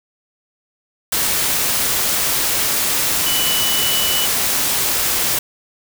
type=tone in noise; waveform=sine; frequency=2967 Hz; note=F#7; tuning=4 cents sharp; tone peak=-20 dBFS; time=3.26-4.26 s; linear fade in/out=5 ms; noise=white; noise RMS=-18 dBFS; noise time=1.12-5.39 s; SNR=-5 dB; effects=none